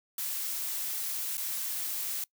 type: noise with dropouts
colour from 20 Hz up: blue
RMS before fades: -34 dBFS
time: 0.18-2.24 s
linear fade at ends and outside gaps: 2 ms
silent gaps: 1.371-1.378 s
effects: noise-tail reverb RT60 0.1 s tail -23 dB re dry